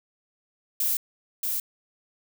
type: noise with echo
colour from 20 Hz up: violet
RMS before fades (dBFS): -25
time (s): 0.8-0.97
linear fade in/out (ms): 2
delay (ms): 630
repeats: 1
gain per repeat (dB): -3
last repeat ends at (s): 1.6
effects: none